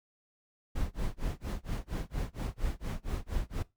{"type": "noise with tremolo", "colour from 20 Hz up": "brown", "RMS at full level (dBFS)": -31, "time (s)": [0.75, 3.63], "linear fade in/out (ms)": 10, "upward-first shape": "sine", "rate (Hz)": 4.3, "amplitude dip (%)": 100, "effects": ["noise-tail reverb RT60 0.2 s tail -19 dB re dry"]}